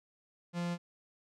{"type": "tone", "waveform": "45% pulse", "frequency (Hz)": 173.5, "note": "F3", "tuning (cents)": -11, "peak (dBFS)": -33, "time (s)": [0.53, 0.78], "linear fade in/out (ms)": 50, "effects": ["low-pass 7000 Hz 12 dB/octave"]}